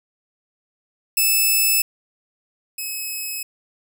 5% pulse tone pair in turn, 2620 / 2566 Hz, E7 / E7, -11 / -47 cents, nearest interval unison, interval 36 cents, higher first, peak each -6 / -17 dBFS, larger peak first, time 1.17-1.82 / 2.78-3.43 s, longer neither, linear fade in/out 5 ms, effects none

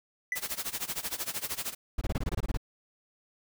triangle tone with exponential decay, 1990 Hz, B6, 13 cents sharp, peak -23 dBFS, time 0.32-0.43 s, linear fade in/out 2 ms, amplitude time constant 22 ms
white noise with tremolo, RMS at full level -32 dBFS, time 0.35-1.75 s, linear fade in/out 20 ms, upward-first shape sine, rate 13 Hz, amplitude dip 90%
brown noise bursts, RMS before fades -29 dBFS, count 11, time 1.98-2.573 s, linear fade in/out 5 ms, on 33 ms, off 23 ms
effects none

